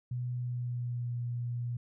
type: tone with pitch glide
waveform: sine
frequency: 123.47 to 120.51 Hz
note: B2 to B2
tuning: 0 to -42 cents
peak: -32 dBFS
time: 0.11-1.77 s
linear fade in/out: 5 ms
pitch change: -42 cents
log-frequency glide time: 0.33-1.15 s
effects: none

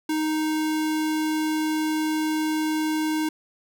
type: tone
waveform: square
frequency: 311.1 Hz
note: D#4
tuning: in tune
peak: -23 dBFS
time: 0.09-3.29 s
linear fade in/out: 5 ms
effects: none

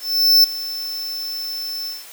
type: tone with ADSR envelope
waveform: square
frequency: 5300 Hz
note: E8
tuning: 9 cents sharp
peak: -8 dBFS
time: 0-2.06 s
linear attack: 440 ms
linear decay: 4 ms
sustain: -17 dB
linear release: 190 ms
effects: white hiss -40 dBFS RMS until 2.12 s + high-pass 400 Hz 12 dB/octave

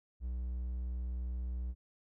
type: tone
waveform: triangle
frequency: 61.5 Hz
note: B1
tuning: 7 cents flat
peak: -33 dBFS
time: 0.2-1.75 s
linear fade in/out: 50 ms
effects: none

